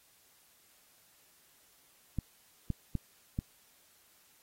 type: clicks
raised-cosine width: 5 ms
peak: -20 dBFS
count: 4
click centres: 2.187 / 2.703 / 2.953 / 3.389 s
effects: white hiss -65 dBFS RMS until 4.42 s + AAC 48 kbps